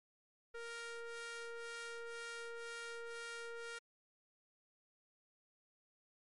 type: ring-modulated tone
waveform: sawtooth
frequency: 466 Hz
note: A#4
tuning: 1 cent flat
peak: -38 dBFS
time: 0.54-3.79 s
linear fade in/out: 10 ms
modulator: 933 Hz
effects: MP3 48 kbps